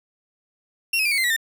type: tone with pitch steps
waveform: 35% pulse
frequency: 2739 / 2556 / 2384 / 2225 / 2076 / 1936.8 / 1807.1 Hz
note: F7 / D#7 / D7 / C#7 / C7 / B6 / A6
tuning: -34 / +46 / +25 / +6 / -14 / -34 / +46 cents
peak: -17 dBFS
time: 0.93-1.364 s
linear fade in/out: 5 ms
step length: 62 ms
effects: 9-bit